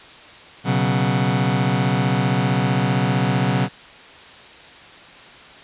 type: chord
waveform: sawtooth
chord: B suspended second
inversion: none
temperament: just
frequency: 123.47 / 138.9 / 185.21 Hz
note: B2 / C#3 / F#3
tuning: 0 / +4 / +2 cents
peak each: -17 dBFS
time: 0.64-3.69 s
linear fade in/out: 50 ms
effects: white hiss -42 dBFS RMS until 5.63 s + resampled to 8000 Hz